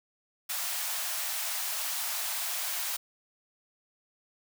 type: high-pass noise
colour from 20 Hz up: white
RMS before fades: -33 dBFS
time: 0.49-2.97 s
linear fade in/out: 10 ms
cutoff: 600 Hz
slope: 96 dB/octave
effects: none